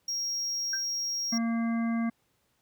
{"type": "tone", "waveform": "triangle", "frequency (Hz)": 5600, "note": "F8", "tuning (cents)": 4, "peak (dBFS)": -28, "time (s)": [0.08, 1.38], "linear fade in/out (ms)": 5}
{"type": "tone with exponential decay", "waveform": "sine", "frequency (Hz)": 1568, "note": "G6", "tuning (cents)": 0, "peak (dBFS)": -27, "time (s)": [0.73, 0.85], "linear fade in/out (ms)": 5, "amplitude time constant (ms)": 25}
{"type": "harmonic tone", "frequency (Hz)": 230, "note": "A#3", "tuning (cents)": -23, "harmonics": [1, 3, 5, 7, 9], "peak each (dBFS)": [-26, -40, -42, -46, -43], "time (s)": [1.32, 2.1], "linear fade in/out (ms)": 10}
{"effects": ["pink hiss -72 dBFS RMS until 2.61 s", "high-pass 60 Hz 12 dB/octave"]}